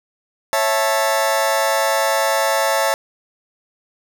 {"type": "chord", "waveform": "sawtooth", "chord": "A major", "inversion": "first", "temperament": "just", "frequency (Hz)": [550, 660, 880], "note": ["C#5", "E5", "A5"], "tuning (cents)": [-14, 2, 0], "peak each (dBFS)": -16, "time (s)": [0.53, 2.94], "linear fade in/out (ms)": 0, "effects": []}